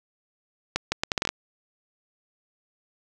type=accelerating click train; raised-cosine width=0.2 ms; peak=-6 dBFS; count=9; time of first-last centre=0.76-1.29 s; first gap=160 ms; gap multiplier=0.72; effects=none